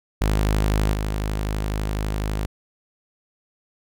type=tone with level steps; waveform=sawtooth; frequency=52 Hz; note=G#1; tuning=3 cents sharp; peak=-14 / -19 dBFS; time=0.21-2.46 s; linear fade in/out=5 ms; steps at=0.93 s; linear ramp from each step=5 ms; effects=none